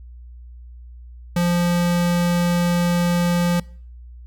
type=tone; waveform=square; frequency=174.3 Hz; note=F3; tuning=3 cents flat; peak=-17 dBFS; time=1.36-3.6 s; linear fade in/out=5 ms; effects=noise-tail reverb RT60 0.5 s tail -24 dB re dry + added 60 Hz sine -37 dBFS peak until 4.26 s